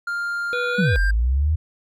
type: tone with pitch glide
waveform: triangle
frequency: 1400 to 1589.7 Hz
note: F6 to G6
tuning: +4 to +24 cents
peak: -21 dBFS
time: 0.07-1.11 s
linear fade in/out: 5 ms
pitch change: +220 cents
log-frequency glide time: 0.72-0.91 s
type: harmonic tone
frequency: 490 Hz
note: B4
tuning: 14 cents flat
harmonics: 1 / 3 / 5 / 7 / 8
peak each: -25 / -33 / -33 / -36 / -38 dBFS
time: 0.53-0.96 s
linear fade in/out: 0 ms
type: linear two-way sweep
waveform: sine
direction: down then up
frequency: 210 to 44 to 81.3 Hz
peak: -16 dBFS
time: 0.78-1.56 s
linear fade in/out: 10 ms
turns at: 0.99 s
effects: none